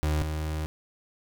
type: tone pair in turn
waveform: 35% pulse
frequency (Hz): 76.5 / 77.52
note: D#2 / D#2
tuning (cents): -29 / -6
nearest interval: unison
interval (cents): 23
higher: second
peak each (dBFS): -22 / -27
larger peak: first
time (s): 0.03-0.22 / 0.22-0.66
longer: second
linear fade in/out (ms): 0
effects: none